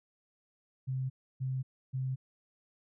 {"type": "tone bursts", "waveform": "sine", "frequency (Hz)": 130.81, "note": "C3", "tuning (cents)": 0, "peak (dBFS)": -31, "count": 3, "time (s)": [0.87, 2.16], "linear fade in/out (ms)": 20, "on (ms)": 230, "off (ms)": 300, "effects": []}